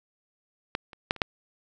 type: clicks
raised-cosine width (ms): 0.3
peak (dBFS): -11 / -28 / -7 / -26 / -6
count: 5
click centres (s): 0.751 / 0.932 / 1.109 / 1.163 / 1.218
effects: none